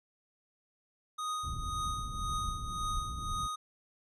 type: tone with tremolo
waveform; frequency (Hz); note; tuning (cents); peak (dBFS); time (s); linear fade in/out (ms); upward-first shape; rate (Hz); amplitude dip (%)
square; 1244.5; D#6; 0; -33; 1.18-3.56; 10; triangle; 1.9; 70
type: low-pass noise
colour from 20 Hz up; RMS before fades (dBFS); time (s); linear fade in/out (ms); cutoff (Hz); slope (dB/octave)
pink; -39; 1.43-3.48; 20; 120; 12
effects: resampled to 24000 Hz